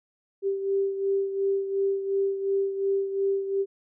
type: beating tone pair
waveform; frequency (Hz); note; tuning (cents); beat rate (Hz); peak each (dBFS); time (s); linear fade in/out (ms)
sine; 392 / 394.8; G4 / G4; 0 / +12; 2.8; -24 / -31; 0.42-3.66; 50
effects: none